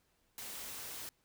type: noise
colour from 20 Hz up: white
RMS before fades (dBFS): -45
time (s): 0.38-1.09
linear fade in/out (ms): 0
effects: pink hiss -75 dBFS RMS until 1.24 s